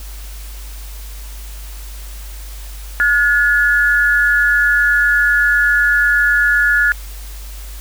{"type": "tone pair together", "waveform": "sine", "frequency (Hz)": [1438, 1710.1], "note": ["F#6", "A6"], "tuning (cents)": [-50, -50], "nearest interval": "minor third", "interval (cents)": 300, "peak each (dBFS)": -13, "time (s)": [3, 6.92], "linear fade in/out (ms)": 0, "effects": ["added 50 Hz sine -28 dBFS peak until 7.8 s", "white hiss -38 dBFS RMS until 7.8 s"]}